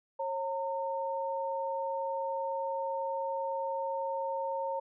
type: tone pair together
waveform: sine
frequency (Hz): 542.9 / 913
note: C#5 / A#5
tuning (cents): -36 / -36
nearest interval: major sixth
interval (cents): 900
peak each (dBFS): -34 / -34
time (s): 0.19-4.8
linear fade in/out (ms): 10
effects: none